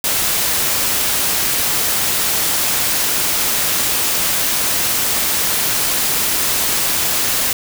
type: noise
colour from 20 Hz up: white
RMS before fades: -17 dBFS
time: 0.04-7.53 s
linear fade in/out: 2 ms
effects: none